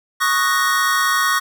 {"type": "chord", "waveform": "square", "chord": "D# minor seventh", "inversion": "third", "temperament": "equal", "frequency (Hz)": [1108.7, 1244.5, 1480, 1864.7], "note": ["C#6", "D#6", "F#6", "A#6"], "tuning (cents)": [0, 0, 0, 0], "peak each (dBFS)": [-20, -23, -23, -21], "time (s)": [0.2, 1.4], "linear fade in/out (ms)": 20, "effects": []}